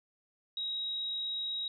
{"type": "tone", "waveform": "sine", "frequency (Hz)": 3814, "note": "A#7", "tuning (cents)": 39, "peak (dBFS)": -33, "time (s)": [0.57, 1.68], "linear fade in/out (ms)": 2, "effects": []}